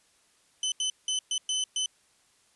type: tone bursts at uneven times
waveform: 25% pulse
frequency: 3032 Hz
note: F#7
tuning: 42 cents sharp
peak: -23 dBFS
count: 6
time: 0.63-0.72 / 0.8-0.9 / 1.08-1.19 / 1.31-1.38 / 1.49-1.64 / 1.76-1.86 s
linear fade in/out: 2 ms
effects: white hiss -65 dBFS RMS until 2.55 s + resampled to 24000 Hz